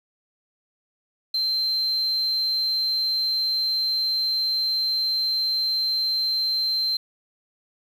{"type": "tone", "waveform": "sine", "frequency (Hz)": 4123, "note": "C8", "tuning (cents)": -26, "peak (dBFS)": -19, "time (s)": [1.34, 6.97], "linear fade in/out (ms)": 5, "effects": ["tanh soft clip ceiling -19 dBFS", "8-bit"]}